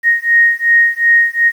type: beating tone pair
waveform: sine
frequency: 1864.7 / 1867.4 Hz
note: A#6 / A#6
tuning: 0 / +3 cents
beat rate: 2.7 Hz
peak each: -11 dBFS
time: 0.03-1.52 s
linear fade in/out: 50 ms
effects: 7-bit